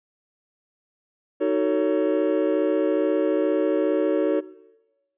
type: chord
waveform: triangle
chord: D# half-diminished seventh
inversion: none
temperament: just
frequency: 311.1 / 373.4 / 448 / 560 Hz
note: D#4 / F#4 / A4 / C#5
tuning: 0 / +16 / +31 / +18 cents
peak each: -23 dBFS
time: 1.4-4.41 s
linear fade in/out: 20 ms
effects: noise-tail reverb RT60 1.0 s tail -19 dB re dry + resampled to 8000 Hz